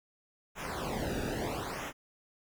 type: noise with flanger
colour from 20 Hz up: brown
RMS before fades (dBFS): -36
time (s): 0.55-1.93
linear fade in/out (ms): 50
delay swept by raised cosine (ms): 0.22 to 0.96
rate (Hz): 0.76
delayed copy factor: -0.95
effects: none